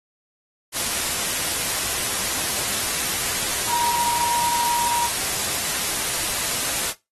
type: tone in noise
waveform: sine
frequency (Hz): 950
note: A#5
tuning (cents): +33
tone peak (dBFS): -19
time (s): 3.68-5.1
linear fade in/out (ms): 50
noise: white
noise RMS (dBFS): -24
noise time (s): 0.72-6.94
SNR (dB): +2
effects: noise-tail reverb RT60 0.2 s tail -17 dB re dry + AAC 32 kbps